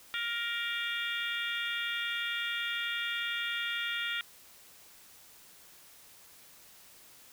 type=harmonic tone with a mistuned harmonic; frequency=469 Hz; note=A#4; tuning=11 cents sharp; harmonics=3 / 4 / 5 / 6 / 7 / 8; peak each=-37 / -38 / -39 / -40 / -40 / -41 dBFS; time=0.14-4.21 s; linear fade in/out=0 ms; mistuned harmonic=8; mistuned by=-81 cents; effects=white hiss -56 dBFS RMS until 7.32 s